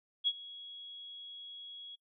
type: tone with ADSR envelope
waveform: sine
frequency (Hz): 3330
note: G#7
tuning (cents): +4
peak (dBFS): -25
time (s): 0.24-1.96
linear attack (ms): 33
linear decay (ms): 48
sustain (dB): -20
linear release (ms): 15
effects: noise-tail reverb RT60 0.1 s tail -25 dB re dry